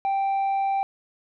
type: tone with tanh clipping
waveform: sine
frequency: 784 Hz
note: G5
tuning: in tune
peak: -22 dBFS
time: 0.05-0.83 s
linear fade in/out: 0 ms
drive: 3 dB
effects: none